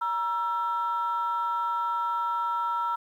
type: tone pair together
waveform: sine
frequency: 946.1 / 1338 Hz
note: A#5 / E6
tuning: +25 / +25 cents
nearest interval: tritone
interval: 600 cents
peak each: -27 dBFS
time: 0.01-2.96 s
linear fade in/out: 10 ms
effects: tanh soft clip ceiling -20 dBFS + 10-bit